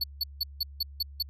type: tone bursts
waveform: square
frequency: 4435 Hz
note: C#8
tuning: in tune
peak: -26 dBFS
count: 7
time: 0.01-1.226 s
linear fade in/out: 5 ms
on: 28 ms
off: 170 ms
effects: added 70 Hz sine -43 dBFS peak until 1.29 s